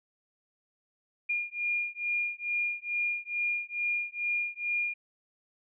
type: beating tone pair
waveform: sine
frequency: 2417 / 2419.3 Hz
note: D7 / D#7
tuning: +49 / -49 cents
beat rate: 2.3 Hz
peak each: -32 / -32 dBFS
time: 1.29-4.94 s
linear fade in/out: 10 ms
effects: none